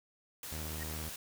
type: noise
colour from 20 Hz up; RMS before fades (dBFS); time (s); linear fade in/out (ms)
white; -44; 0.43-1.16; 2
type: tone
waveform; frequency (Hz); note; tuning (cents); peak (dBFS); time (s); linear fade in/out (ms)
sawtooth; 77.9; D#2; +3; -36; 0.52-1.09; 0
type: tone with exponential growth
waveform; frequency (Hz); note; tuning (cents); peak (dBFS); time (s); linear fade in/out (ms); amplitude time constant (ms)
sine; 1863; A#6; -2; -37; 0.76-0.83; 0; 15
effects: none